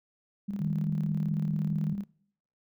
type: tone with tremolo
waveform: sine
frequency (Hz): 200.4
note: G3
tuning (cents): +38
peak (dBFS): -29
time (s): 0.48-2.04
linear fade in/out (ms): 10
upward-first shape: square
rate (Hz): 18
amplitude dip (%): 55
type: tone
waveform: sine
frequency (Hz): 155.8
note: D#3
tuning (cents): +3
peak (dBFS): -28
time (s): 0.6-1.94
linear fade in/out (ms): 10
effects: noise-tail reverb RT60 0.7 s tail -25 dB re dry